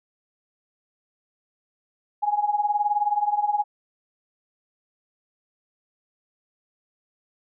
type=tone with tremolo; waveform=sine; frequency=830 Hz; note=G#5; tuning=1 cent flat; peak=-16 dBFS; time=2.22-3.64 s; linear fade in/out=20 ms; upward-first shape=triangle; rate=19 Hz; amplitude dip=90%; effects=none